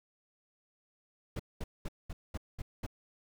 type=noise bursts; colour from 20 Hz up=brown; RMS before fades=-37 dBFS; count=7; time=1.36-2.865 s; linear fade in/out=5 ms; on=35 ms; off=210 ms; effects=none